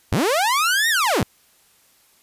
sawtooth linear two-way sweep, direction up then down, 63.5 to 1900 to 63.5 Hz, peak -13 dBFS, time 0.12-1.23 s, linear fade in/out 0 ms, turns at 0.89 s, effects white hiss -57 dBFS RMS until 2.22 s + resampled to 32000 Hz

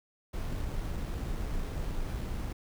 brown noise with sample-and-hold, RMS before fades -34 dBFS, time 0.33-2.53 s, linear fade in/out 10 ms, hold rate 7350 Hz, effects none

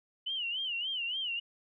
sine tone with vibrato, 2960 Hz, F#7, in tune, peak -32 dBFS, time 0.26-1.4 s, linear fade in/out 10 ms, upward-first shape sine, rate 3.5 Hz, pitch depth 140 cents each way, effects none

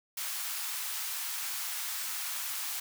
white high-pass noise, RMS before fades -36 dBFS, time 0.17-2.8 s, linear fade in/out 5 ms, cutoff 850 Hz, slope 24 dB/octave, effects none

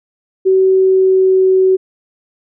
sine tone with pitch glide, 379.1 to 376.7 Hz, F#4 to F#4, +42 to +31 cents, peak -7 dBFS, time 0.45-1.77 s, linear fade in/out 20 ms, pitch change -11 cents, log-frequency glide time 0.71-1.46 s, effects none

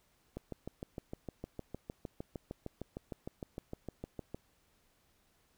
click train, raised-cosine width 2 ms, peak -27 dBFS, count 27, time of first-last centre 0.37-4.346 s, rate 6.54 Hz, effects pink hiss -72 dBFS RMS until 5.57 s

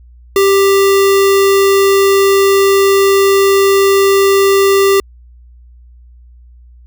sine tone with sample-and-hold, 392.7 Hz, G4, 3 cents sharp, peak -6 dBFS, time 0.36-5 s, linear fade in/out 2 ms, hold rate 1575 Hz, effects added 60 Hz sine -37 dBFS peak until 6.86 s

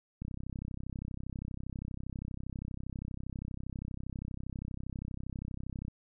click train, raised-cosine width 5 ms, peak -27 dBFS, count 185, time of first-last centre 0.22-5.882 s, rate 32.5 Hz, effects none

